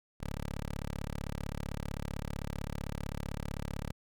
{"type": "tone", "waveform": "10% pulse", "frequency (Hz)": 35.64, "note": "C#1", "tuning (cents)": 49, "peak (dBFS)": -28, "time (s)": [0.2, 3.92], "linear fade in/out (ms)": 10, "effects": []}